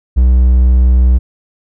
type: tone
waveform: triangle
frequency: 62.4 Hz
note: B1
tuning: 19 cents sharp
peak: -3 dBFS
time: 0.16-1.19 s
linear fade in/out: 20 ms
effects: none